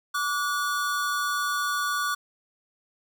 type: tone pair together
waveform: square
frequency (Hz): 1155.6 / 1456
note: D6 / F#6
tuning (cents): -28 / -28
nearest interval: major third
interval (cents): 400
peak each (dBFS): -28 / -29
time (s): 0.14-2.15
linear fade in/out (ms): 10
effects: none